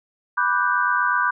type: chord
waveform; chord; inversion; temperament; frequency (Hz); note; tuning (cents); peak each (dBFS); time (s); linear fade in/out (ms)
sine; G major seventh; first; equal; 987.8 / 1174.7 / 1480 / 1568; B5 / D6 / F#6 / G6; 0 / 0 / 0 / 0; -23; 0.37-1.31; 10
effects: none